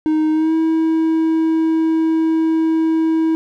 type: tone with pitch glide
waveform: triangle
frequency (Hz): 311.1 to 322.1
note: D#4 to E4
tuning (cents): 0 to -40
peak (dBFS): -11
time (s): 0.06-3.35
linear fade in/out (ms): 0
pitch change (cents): +60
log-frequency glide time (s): 0.32-0.54
effects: none